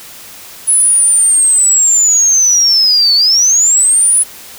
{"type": "linear two-way sweep", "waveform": "sine", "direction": "down then up", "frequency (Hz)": [10230, 4397, 10230], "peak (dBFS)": -6, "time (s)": [0.67, 4.24], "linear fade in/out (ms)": 20, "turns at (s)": 3.15, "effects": ["white hiss -33 dBFS RMS until 4.58 s"]}